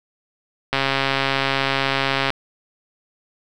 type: click train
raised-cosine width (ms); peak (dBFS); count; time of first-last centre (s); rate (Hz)
0.3; -3; 215; 0.73-2.304; 136
effects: none